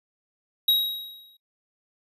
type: tone with exponential decay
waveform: square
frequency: 3817 Hz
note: A#7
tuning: 40 cents sharp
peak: -16 dBFS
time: 0.68-1.37 s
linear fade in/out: 5 ms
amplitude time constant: 150 ms
effects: noise-tail reverb RT60 0.1 s tail -26 dB re dry + resampled to 32000 Hz